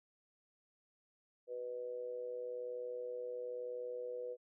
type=tone with amplitude modulation; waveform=sine; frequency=493.9 Hz; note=B4; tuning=in tune; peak=-37 dBFS; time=1.47-4.37 s; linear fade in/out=50 ms; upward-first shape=sine; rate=121 Hz; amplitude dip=65%; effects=none